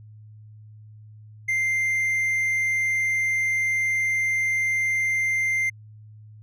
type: tone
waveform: triangle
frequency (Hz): 2093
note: C7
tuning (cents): 0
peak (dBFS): -19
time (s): 1.48-5.7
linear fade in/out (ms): 10
effects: added 107 Hz sine -43 dBFS peak until 6.42 s